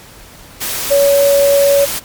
sine tone in noise, 563 Hz, C#5, 27 cents sharp, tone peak -7 dBFS, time 0.9-1.86 s, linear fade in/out 20 ms, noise white, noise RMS -20 dBFS, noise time 0.6-2 s, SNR +10 dB, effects pink hiss -38 dBFS RMS until 2.04 s + MP3 96 kbps

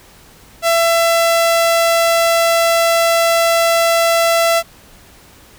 sawtooth tone, 670 Hz, E5, 28 cents sharp, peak -7 dBFS, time 0.62-4.63 s, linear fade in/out 50 ms, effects pink hiss -44 dBFS RMS until 5.58 s

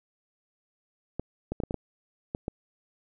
clicks, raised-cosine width 2 ms, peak -17 dBFS, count 8, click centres 1.196 / 1.52 / 1.602 / 1.636 / 1.709 / 1.743 / 2.349 / 2.481 s, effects none

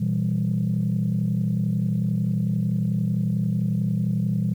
sine chord, E minor, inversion second, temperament equal with one note detuned, 120.3 / 164.81 / 196 Hz, B2 / E3 / G3, -45 / 0 / 0 cents, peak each -24 dBFS, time 0-4.54 s, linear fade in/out 10 ms, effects tanh soft clip ceiling -14 dBFS + 9-bit

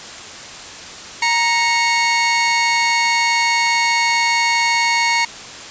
sawtooth tone pair together, 933.6 / 2200 Hz, A#5 / C#7, +2 / -14 cents, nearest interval octave + minor third, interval 1484 cents, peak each -13 dBFS, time 1.22-5.25 s, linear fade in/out 5 ms, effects white hiss -33 dBFS RMS until 5.7 s + resampled to 16000 Hz

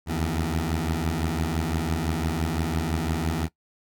15% pulse beating tone pair, 77.78 / 83.68 Hz, D#2 / E2, 0 / +27 cents, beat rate 5.9 Hz, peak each -21 dBFS, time 0.06-3.49 s, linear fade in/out 50 ms, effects noise-tail reverb RT60 0.1 s tail -19 dB re dry

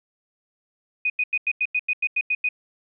sine tone bursts, 2489 Hz, D#7, in tune, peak -19 dBFS, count 11, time 1.05-2.489 s, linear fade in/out 5 ms, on 49 ms, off 90 ms, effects none

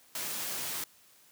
white high-pass noise, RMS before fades -36 dBFS, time 0.15-0.84 s, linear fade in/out 2 ms, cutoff 100 Hz, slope 96 dB/octave, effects white hiss -61 dBFS RMS until 1.31 s + high-pass 60 Hz 12 dB/octave

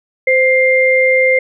sine tone pair together, 517.3 / 2100 Hz, C5 / C7, -20 / +6 cents, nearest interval 2 octaves, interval 2426 cents, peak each -11 dBFS, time 0.27-1.39 s, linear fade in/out 5 ms, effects none

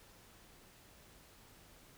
silence, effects pink hiss -61 dBFS RMS until 1.97 s

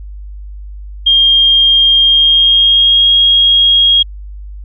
sine tone with pitch glide, 3217 to 3271 Hz, G7 to G#7, +44 to -27 cents, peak -5 dBFS, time 1.06-4.03 s, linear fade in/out 10 ms, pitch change +29 cents, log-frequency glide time 2.03-3.12 s, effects added 50 Hz sine -25 dBFS peak until 4.64 s

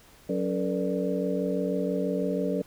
sine tone cluster, 183.9 / 279.5 / 437.6 / 483.7 / 588 Hz, F#3 / C#4 / A4 / B4 / D5, -10 / +14 / -9 / -36 / +2 cents, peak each -30 / -31 / -32 / -32 / -33 dBFS, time 0.29-2.62 s, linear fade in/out 5 ms, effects pink hiss -55 dBFS RMS until 2.66 s

